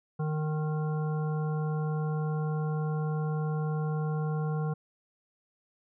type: harmonic tone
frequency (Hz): 153.9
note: D#3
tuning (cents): -19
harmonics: 1 / 3 / 5 / 7 / 9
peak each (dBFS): -28 / -38 / -42 / -45 / -47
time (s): 0.19-4.74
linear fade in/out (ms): 10
effects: none